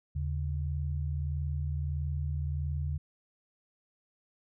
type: tone pair together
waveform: sine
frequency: 78.74 / 140.3 Hz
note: D#2 / C#3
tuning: +21 / +21 cents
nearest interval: minor seventh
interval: 1000 cents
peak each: -31 / -35 dBFS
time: 0.15-2.98 s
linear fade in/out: 10 ms
effects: none